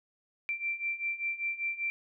sine beating tone pair, 2349 / 2354.1 Hz, D7 / D7, 0 / +4 cents, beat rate 5.1 Hz, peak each -36 / -33 dBFS, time 0.49-1.9 s, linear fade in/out 0 ms, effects none

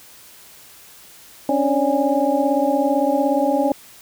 sine tone cluster, 271.6 / 289.1 / 549 / 585 / 823 Hz, C#4 / D4 / C#5 / D5 / G#5, -35 / -27 / -17 / -7 / -16 cents, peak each -22 dBFS, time 1.49-3.72 s, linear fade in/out 2 ms, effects white hiss -45 dBFS RMS until 4.01 s

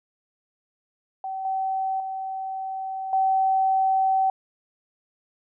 sine tone with level steps, 766 Hz, G5, 40 cents flat, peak -28 / -23 / -28 / -18 dBFS, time 1.24-4.3 s, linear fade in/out 2 ms, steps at 1.45 / 2 / 3.13 s, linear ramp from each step 2 ms, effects none

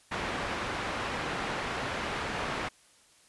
white low-pass noise, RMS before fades -34 dBFS, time 0.11-2.69 s, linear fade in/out 10 ms, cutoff 1800 Hz, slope 12 dB/octave, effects white hiss -61 dBFS RMS until 3.28 s + resampled to 24000 Hz

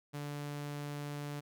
sawtooth tone, 145.5 Hz, D3, 16 cents flat, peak -35 dBFS, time 0.13-1.41 s, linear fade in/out 20 ms, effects none

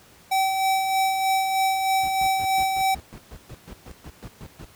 square tone with tremolo, 768 Hz, G5, 36 cents flat, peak -19 dBFS, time 0.31-2.95 s, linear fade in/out 10 ms, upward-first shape sine, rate 3.2 Hz, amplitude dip 40%
brown noise bursts, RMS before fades -35 dBFS, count 15, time 2.03-4.645 s, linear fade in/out 0 ms, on 53 ms, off 130 ms
effects pink hiss -52 dBFS RMS until 4.75 s + high-pass 60 Hz 12 dB/octave

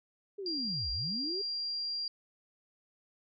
sine linear two-way sweep, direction down then up, 415.3 to 48.47 to 415.3 Hz, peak -37 dBFS, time 0.38-1.42 s, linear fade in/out 10 ms, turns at 0.91 s
sine tone, 4764 Hz, D8, 24 cents sharp, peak -33 dBFS, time 0.46-2.08 s, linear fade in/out 2 ms
effects none

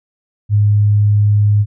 sine tone, 103.83 Hz, G#2, in tune, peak -8 dBFS, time 0.49-1.66 s, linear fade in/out 50 ms, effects none

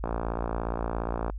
click train, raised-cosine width 1 ms, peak -16 dBFS, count 73, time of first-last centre 0.04-1.299 s, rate 57.2 Hz, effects added 50 Hz sine -32 dBFS peak until 1.38 s

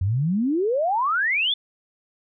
sine exponential sweep, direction up, 87.31 to 3573 Hz, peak -19 dBFS, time 0.01-1.54 s, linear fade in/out 5 ms, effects none

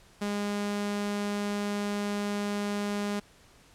sawtooth tone, 204.7 Hz, G#3, 25 cents flat, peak -25 dBFS, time 0.21-3.2 s, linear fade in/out 10 ms, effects pink hiss -58 dBFS RMS until 3.74 s + low-pass 10000 Hz 12 dB/octave

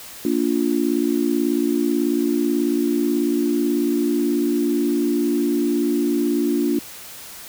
sine chord, Bb major, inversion none, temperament just, 233.1 / 291.4 / 349.6 Hz, Bb3 / D4 / F4, 0 / -13 / +2 cents, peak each -23 / -20 / -22 dBFS, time 0.25-6.79 s, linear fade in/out 2 ms, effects white hiss -38 dBFS RMS until 7.48 s

